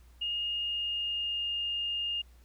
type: tone with pitch glide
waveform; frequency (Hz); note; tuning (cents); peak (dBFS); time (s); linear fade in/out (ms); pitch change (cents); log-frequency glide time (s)
sine; 2846 to 2828; F7 to F7; +32 to +21; -30; 0.21-2.22; 10; -11; 0.41-1.53
effects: added 60 Hz sine -54 dBFS peak until 2.44 s + pink hiss -66 dBFS RMS until 2.44 s